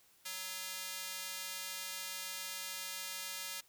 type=tone with high-pass filter; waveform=square; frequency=186.5 Hz; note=F#3; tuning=14 cents sharp; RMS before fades=-43 dBFS; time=0.25-3.61 s; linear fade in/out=10 ms; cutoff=2600 Hz; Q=0.51; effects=white hiss -67 dBFS RMS until 3.68 s